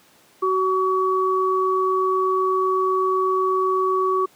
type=tone pair together; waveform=sine; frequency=375.8 / 1132 Hz; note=F#4 / C#6; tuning=+27 / +36 cents; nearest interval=octave + perfect fifth; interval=1909 cents; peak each=-20 dBFS; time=0.42-4.26 s; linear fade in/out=10 ms; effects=pink hiss -54 dBFS RMS until 4.35 s + high-pass 200 Hz 12 dB/octave